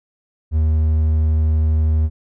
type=tone; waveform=triangle; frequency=78.1 Hz; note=D#2; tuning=7 cents sharp; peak=-11 dBFS; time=0.51-2.1 s; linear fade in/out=50 ms; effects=none